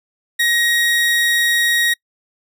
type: tone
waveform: 30% pulse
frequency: 1887 Hz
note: A#6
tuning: 21 cents sharp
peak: -11 dBFS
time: 0.39-1.94 s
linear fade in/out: 10 ms
effects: noise-tail reverb RT60 0.1 s tail -26 dB re dry